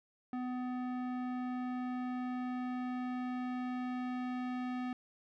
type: tone with low-pass filter sweep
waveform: square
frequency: 250.7 Hz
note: B3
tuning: 26 cents sharp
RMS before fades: -38 dBFS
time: 0.33-4.93 s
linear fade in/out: 2 ms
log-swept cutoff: 1400 to 2400 Hz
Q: 0.83
effects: none

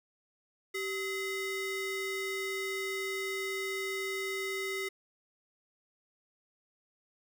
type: ring-modulated tone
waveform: square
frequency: 833 Hz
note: G#5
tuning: 5 cents sharp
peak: -31 dBFS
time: 0.74-4.89 s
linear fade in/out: 10 ms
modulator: 1220 Hz
effects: none

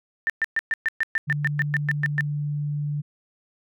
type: tone bursts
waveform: sine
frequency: 1790 Hz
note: A6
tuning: 29 cents sharp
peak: -19 dBFS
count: 14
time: 0.27-2.208 s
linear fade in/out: 0 ms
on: 27 ms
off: 120 ms
type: tone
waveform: sine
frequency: 146.83 Hz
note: D3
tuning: in tune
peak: -24 dBFS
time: 1.27-3.02 s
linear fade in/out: 20 ms
effects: none

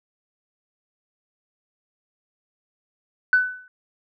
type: tone with exponential decay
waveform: sine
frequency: 1500 Hz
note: F#6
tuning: 23 cents sharp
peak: -10 dBFS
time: 3.33-3.68 s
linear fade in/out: 1 ms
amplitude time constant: 76 ms
effects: tanh soft clip ceiling -7 dBFS

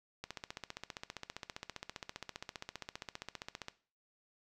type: click train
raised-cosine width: 0.2 ms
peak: -24 dBFS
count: 53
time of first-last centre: 0.24-3.684 s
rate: 15.1 Hz
effects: noise-tail reverb RT60 0.4 s tail -17 dB re dry

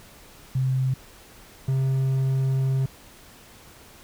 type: tone pair in turn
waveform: sine / triangle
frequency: 130.81 / 133.25 Hz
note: C3 / C3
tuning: 0 / +32 cents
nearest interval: unison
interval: 32 cents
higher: second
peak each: -20 / -18 dBFS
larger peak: second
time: 0.55-0.94 / 1.68-2.86 s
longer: second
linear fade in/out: 5 ms
effects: pink hiss -49 dBFS RMS until 4.03 s

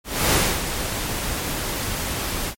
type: noise with ADSR envelope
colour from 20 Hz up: pink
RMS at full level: -17 dBFS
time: 0.04-2.55 s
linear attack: 280 ms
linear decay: 280 ms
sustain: -9 dB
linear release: 72 ms
effects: MP3 64 kbps

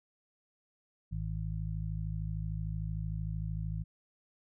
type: harmonic tone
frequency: 53.2 Hz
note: G#1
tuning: 42 cents sharp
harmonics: 1 / 2 / 3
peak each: -37 / -38 / -38 dBFS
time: 1.11-3.84 s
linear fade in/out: 20 ms
effects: none

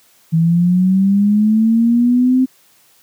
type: linear sweep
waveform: sine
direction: up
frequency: 160.6 to 261 Hz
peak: -9 dBFS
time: 0.32-2.46 s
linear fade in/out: 20 ms
effects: white hiss -52 dBFS RMS until 3.02 s + high-pass 100 Hz 12 dB/octave

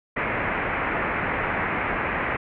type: low-pass noise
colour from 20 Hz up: white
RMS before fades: -26 dBFS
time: 0.16-2.37 s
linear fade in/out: 10 ms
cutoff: 2300 Hz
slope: 48 dB/octave
effects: none

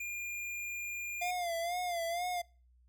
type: tone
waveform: square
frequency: 2408 Hz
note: D7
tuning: 43 cents sharp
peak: -38 dBFS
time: 0-1.31 s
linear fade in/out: 5 ms
type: tone with vibrato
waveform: square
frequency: 695 Hz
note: F5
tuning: 9 cents flat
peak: -34 dBFS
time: 1.21-2.42 s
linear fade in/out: 10 ms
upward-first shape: sine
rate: 2.1 Hz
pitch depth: 73 cents each way
effects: noise-tail reverb RT60 0.4 s tail -25 dB re dry + added 61 Hz sine -62 dBFS peak until 2.88 s

